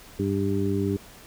harmonic tone, 98.8 Hz, G2, 14 cents sharp, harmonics 1 / 2 / 3 / 4, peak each -28 / -28 / -28 / -28 dBFS, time 0.19-0.97 s, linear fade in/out 5 ms, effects pink hiss -48 dBFS RMS until 1.26 s

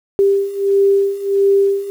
sine beating tone pair, 395 / 396.5 Hz, G4 / G4, +13 / +20 cents, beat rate 1.5 Hz, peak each -16 / -13 dBFS, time 0.19-1.9 s, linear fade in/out 0 ms, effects 7-bit

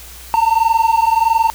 triangle tone pair together, 895.5 / 917 Hz, A5 / A#5, +30 / -29 cents, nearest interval unison, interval 41 cents, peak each -12 dBFS, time 0.34-1.5 s, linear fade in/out 0 ms, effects added 60 Hz sine -38 dBFS peak until 1.54 s + white hiss -37 dBFS RMS until 1.54 s

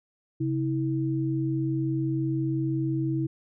sine tone pair together, 134.7 / 323 Hz, C#3 / E4, -49 / -35 cents, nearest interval octave + minor third, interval 1514 cents, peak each -27 dBFS, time 0.4-3.27 s, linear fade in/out 10 ms, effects none

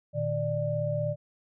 sine tone cluster, 115.8 / 152.1 / 591 Hz, A#2 / D#3 / D5, -11 / -39 / +11 cents, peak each -32 / -32 / -29 dBFS, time 0.13-1.16 s, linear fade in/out 50 ms, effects none

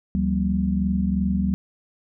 sine tone cluster, 73.5 / 169.5 / 191.9 / 235.1 Hz, D2 / E3 / G3 / A#3, +2 / +49 / -37 / +15 cents, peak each -26 / -30 / -21 / -29 dBFS, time 0.15-1.54 s, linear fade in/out 0 ms, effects none

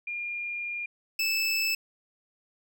sine / 25% pulse tone pair in turn, 2411 / 2628 Hz, D7 / E7, +45 / -6 cents, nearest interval minor second, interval 149 cents, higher second, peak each -31 / -21 dBFS, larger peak second, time 0.07-0.86 / 1.19-1.75 s, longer first, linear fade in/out 5 ms, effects none

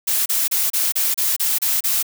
blue noise bursts, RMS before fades -19 dBFS, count 9, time 0.07-2.028 s, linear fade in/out 10 ms, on 190 ms, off 31 ms, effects none

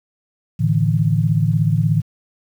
sine chord, A suspended fourth, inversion none, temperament equal with one note detuned, 110 / 146.83 / 163.39 Hz, A2 / D3 / E3, 0 / 0 / -15 cents, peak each -18 dBFS, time 0.59-2.02 s, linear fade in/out 20 ms, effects 8-bit

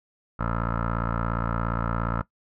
15% pulse tone with low-pass filter, 57.2 Hz, A#1, 32 cents flat, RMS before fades -27 dBFS, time 0.39-2.22 s, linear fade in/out 10 ms, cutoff 1300 Hz, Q 5.9, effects noise-tail reverb RT60 0.1 s tail -18 dB re dry

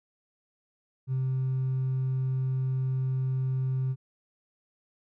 triangle tone with hard clipping, 130.81 Hz, C3, in tune, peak -25 dBFS, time 1.07-3.96 s, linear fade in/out 50 ms, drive 2 dB, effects none

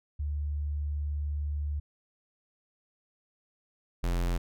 sine / square tone pair in turn, 73.42 / 43.47 Hz, D2 / F1, 0 / -7 cents, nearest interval major sixth, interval 907 cents, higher first, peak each -29 / -27 dBFS, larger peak second, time 0.19-1.8 / 4.03-4.38 s, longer first, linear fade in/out 10 ms, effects none

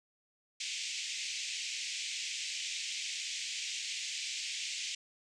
pink band-pass noise, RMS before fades -39 dBFS, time 0.6-4.95 s, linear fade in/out 5 ms, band 2200 to 7700 Hz, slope 48 dB/octave, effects none

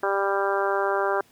harmonic tone, 197.4 Hz, G3, 12 cents sharp, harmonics 2 / 3 / 4 / 5 / 6 / 7 / 8, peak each -26 / -28 / -29 / -30 / -31 / -31 / -32 dBFS, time 0.03-1.21 s, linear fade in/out 2 ms, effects pink hiss -58 dBFS RMS until 1.31 s + high-pass 100 Hz 12 dB/octave

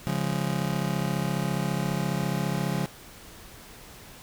40% pulse chord, Db major, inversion none, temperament just, 138.59 / 173.24 / 207.9 Hz, Db3 / F3 / Ab3, 0 / -14 / +2 cents, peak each -29 / -28 / -32 dBFS, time 0.07-2.86 s, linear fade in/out 0 ms, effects pink hiss -47 dBFS RMS until 4.22 s

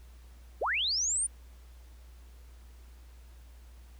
sine linear sweep, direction up, 334.2 to 9397 Hz, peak -27 dBFS, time 0.61-1.27 s, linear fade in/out 10 ms, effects added 60 Hz sine -49 dBFS peak until 3.99 s + pink hiss -63 dBFS RMS until 3.99 s

